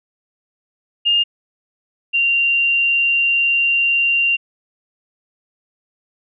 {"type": "tone pair in turn", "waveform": "sine", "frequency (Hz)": [2821, 2771], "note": ["F7", "F7"], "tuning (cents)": [17, -14], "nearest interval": "unison", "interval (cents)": 31, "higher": "first", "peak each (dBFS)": [-12, -13], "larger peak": "first", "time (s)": [[1.05, 1.24], [2.13, 4.37]], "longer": "second", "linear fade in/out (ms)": 20, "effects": []}